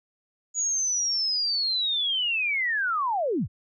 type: linear sweep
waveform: sine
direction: down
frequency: 6850 to 55 Hz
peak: -23 dBFS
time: 0.54-3.48 s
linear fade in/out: 50 ms
effects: none